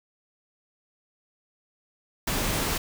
pink noise, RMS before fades -27 dBFS, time 2.27-2.78 s, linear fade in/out 5 ms, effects none

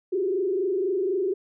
sine tone with frequency modulation, 380 Hz, F#4, 46 cents sharp, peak -22 dBFS, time 0.12-1.34 s, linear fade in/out 10 ms, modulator 24 Hz, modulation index 1.2, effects none

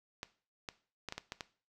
clicks, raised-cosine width 0.2 ms, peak -22 dBFS, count 7, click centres 0.231 / 0.688 / 1.087 / 1.124 / 1.18 / 1.321 / 1.408 s, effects noise-tail reverb RT60 0.4 s tail -17 dB re dry

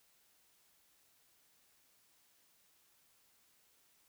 silence, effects white hiss -71 dBFS RMS until 4.08 s

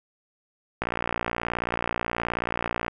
click train, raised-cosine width 0.5 ms, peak -11 dBFS, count 122, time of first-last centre 0.82-2.881 s, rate 58.7 Hz, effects none

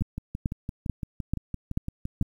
two click trains, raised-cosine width 5 ms, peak -19 / -13 dBFS, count 14 / 6, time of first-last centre 0.01-2.225 / 0.02-2.213 s, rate 5.87 / 2.28 Hz, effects 9-bit

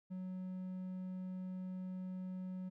triangle tone, 185 Hz, F#3, in tune, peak -39 dBFS, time 0.1-2.7 s, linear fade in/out 20 ms, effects none

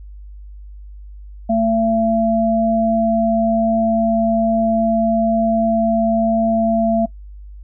sine tone pair together, 223.8 / 675.1 Hz, A3 / E5, +30 / +41 cents, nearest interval octave + perfect fifth, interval 1911 cents, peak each -16 dBFS, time 1.49-7.06 s, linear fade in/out 10 ms, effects noise-tail reverb RT60 0.1 s tail -22 dB re dry + added 50 Hz sine -33 dBFS peak until 7.63 s

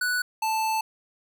square tone pair in turn, 1480 / 880 Hz, F#6 / A5, 0 / 0 cents, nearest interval major sixth, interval 900 cents, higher first, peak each -24 dBFS, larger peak neither, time 0.01-0.22 / 0.42-0.81 s, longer second, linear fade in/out 5 ms, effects none

